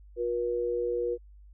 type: tone pair together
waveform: sine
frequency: 358.9 / 479.5 Hz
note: F4 / A#4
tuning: +47 / +49 cents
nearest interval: perfect fourth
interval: 502 cents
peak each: -32 / -28 dBFS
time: 0.16-1.18 s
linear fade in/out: 50 ms
effects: added 50 Hz sine -49 dBFS peak until 1.53 s